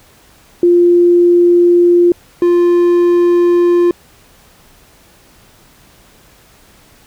sine / triangle tone pair in turn, 349.2 / 349.2 Hz, F4 / F4, 0 / 0 cents, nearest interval unison, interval 0 cents, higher neither, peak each -5 dBFS, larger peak neither, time 0.63-2.12 / 2.42-3.91 s, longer neither, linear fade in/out 2 ms, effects pink hiss -46 dBFS RMS until 7.06 s

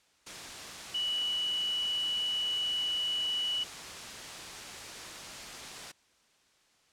sine tone in noise, 2947 Hz, F#7, 8 cents flat, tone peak -29 dBFS, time 0.94-3.64 s, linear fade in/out 10 ms, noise white, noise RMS -42 dBFS, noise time 0.26-5.92 s, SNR +10 dB, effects white hiss -67 dBFS RMS until 6.92 s + low-pass 7000 Hz 12 dB/octave

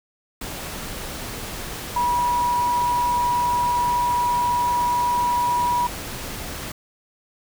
sine tone in noise, 970 Hz, B5, 31 cents flat, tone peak -18 dBFS, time 1.96-5.87 s, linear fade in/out 5 ms, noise pink, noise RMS -32 dBFS, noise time 0.41-6.72 s, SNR +11 dB, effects none

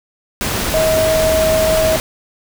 sine tone in noise, 636 Hz, D#5, 38 cents sharp, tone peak -12 dBFS, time 0.74-1.96 s, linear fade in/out 0 ms, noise pink, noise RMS -19 dBFS, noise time 0.41-2 s, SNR +4 dB, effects none

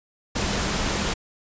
sine tone in noise, 198.4 Hz, G3, 21 cents sharp, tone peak -33 dBFS, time 0.35-1.14 s, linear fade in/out 10 ms, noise pink, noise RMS -25 dBFS, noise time 0.35-1.14 s, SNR -11 dB, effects resampled to 16000 Hz

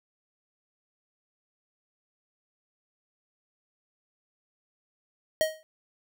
square tone with exponential decay, 629 Hz, D#5, 19 cents sharp, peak -19 dBFS, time 5.41-5.63 s, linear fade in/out 0 ms, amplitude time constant 46 ms, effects none

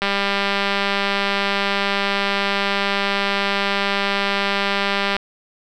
click train, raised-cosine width 0.3 ms, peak -4 dBFS, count 1025, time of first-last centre 0.02-5.166 s, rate 199 Hz, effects none

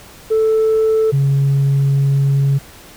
sine tone pair in turn, 440 / 138.59 Hz, A4 / C#3, 0 / 0 cents, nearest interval octave + minor sixth, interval 2000 cents, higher first, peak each -9 dBFS, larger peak neither, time 0.3-1.12 / 1.12-2.59 s, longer second, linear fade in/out 20 ms, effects tanh soft clip ceiling -9 dBFS + pink hiss -40 dBFS RMS until 2.96 s

